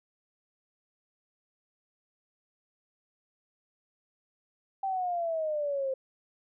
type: exponential sweep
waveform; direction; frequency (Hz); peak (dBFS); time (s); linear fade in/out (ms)
sine; down; 784 to 523.3; -28; 4.83-5.94; 5
effects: none